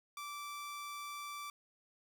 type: tone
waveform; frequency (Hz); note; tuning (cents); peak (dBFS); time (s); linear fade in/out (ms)
sawtooth; 1166; D6; -13; -39; 0.17-1.5; 2
effects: none